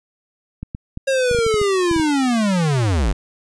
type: clicks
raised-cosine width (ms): 5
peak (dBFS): -15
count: 12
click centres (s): 0.63 / 0.749 / 0.974 / 1.313 / 1.348 / 1.388 / 1.465 / 1.542 / 1.615 / 1.913 / 1.963 / 1.998
type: linear sweep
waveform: square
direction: down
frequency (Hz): 546 to 41.59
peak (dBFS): -16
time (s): 1.07-3.13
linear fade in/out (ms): 10
effects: resampled to 22050 Hz